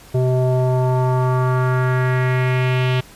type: tone with low-pass filter sweep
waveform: square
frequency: 127.7 Hz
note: C3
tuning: 42 cents flat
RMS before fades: -17 dBFS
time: 0.14-3.01 s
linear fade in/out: 10 ms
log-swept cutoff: 530 to 3100 Hz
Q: 2.7
effects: pink hiss -44 dBFS RMS until 3.15 s + resampled to 32000 Hz